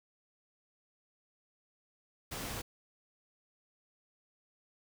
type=noise with amplitude modulation; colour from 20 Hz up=pink; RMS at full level=-39 dBFS; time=2.31-2.62 s; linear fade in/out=10 ms; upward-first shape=sine; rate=276 Hz; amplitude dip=30%; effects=none